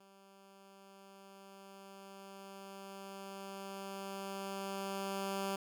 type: tone with level ramp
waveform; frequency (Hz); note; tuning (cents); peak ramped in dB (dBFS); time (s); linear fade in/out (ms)
10% pulse; 195.4; G3; -5; -52 to -27; 0-5.56; 5
effects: none